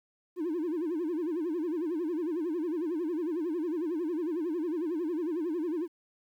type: tone with vibrato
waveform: triangle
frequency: 329.6 Hz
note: E4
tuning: in tune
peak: -26 dBFS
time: 0.36-5.88 s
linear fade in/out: 50 ms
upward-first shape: sine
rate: 11 Hz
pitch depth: 170 cents each way
effects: tanh soft clip ceiling -25 dBFS + 11-bit